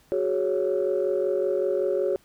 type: chord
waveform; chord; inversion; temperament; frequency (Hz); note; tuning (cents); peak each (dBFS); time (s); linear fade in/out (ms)
sine; F# suspended second; none; equal; 370 / 415.3 / 554.4; F#4 / G#4 / C#5; 0 / 0 / 0; -25 / -26 / -25; 0.12-2.16; 0
effects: tanh soft clip ceiling -15 dBFS + pink hiss -60 dBFS RMS until 2.24 s